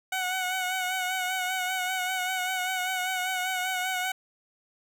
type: tone with vibrato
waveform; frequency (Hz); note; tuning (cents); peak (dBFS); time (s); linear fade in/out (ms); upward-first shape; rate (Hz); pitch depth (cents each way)
15% pulse; 741; F#5; +2; -21; 0.12-4.12; 5; sine; 5.1; 35
effects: none